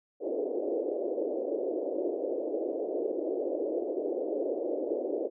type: band-pass noise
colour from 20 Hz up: pink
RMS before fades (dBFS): -32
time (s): 0.2-5.3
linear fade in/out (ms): 50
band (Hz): 320 to 590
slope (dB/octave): 48
effects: none